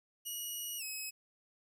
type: tone with pitch glide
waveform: 10% pulse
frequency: 2905 to 2558 Hz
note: F#7 to D#7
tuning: -32 to +47 cents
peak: -31 dBFS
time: 0.25-1.11 s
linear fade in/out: 20 ms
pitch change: -221 cents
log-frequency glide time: 0.78-0.83 s
effects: 12-bit